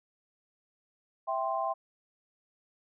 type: chord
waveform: sine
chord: C major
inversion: first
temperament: equal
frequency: 659.3 / 784 / 1046.5 Hz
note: E5 / G5 / C6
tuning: 0 / 0 / 0 cents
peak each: -33 dBFS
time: 1.27-1.74 s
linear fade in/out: 20 ms
effects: none